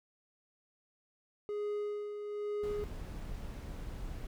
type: tone with tremolo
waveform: triangle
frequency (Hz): 415.3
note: G#4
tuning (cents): 0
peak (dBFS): -31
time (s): 1.49-2.84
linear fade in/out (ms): 0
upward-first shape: sine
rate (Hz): 1.1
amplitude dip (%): 50
type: noise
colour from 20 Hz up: brown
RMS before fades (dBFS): -42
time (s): 2.63-4.27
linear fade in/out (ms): 5
effects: none